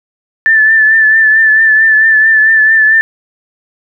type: tone with vibrato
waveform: sine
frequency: 1760 Hz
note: A6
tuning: in tune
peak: -4 dBFS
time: 0.46-3.01 s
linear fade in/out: 0 ms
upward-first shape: triangle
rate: 4.5 Hz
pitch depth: 40 cents each way
effects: none